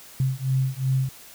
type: beating tone pair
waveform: sine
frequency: 130.81 / 133.51 Hz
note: C3 / C3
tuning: 0 / +35 cents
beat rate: 2.7 Hz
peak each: -24 dBFS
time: 0.2-1.09 s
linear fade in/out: 2 ms
effects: white hiss -46 dBFS RMS until 1.34 s